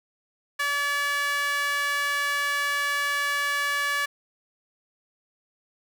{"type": "tone with high-pass filter", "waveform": "sawtooth", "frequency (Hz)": 573, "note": "D5", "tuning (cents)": -43, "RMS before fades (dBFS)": -26, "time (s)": [0.59, 4.06], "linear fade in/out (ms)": 10, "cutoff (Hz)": 1500, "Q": 3.8, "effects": []}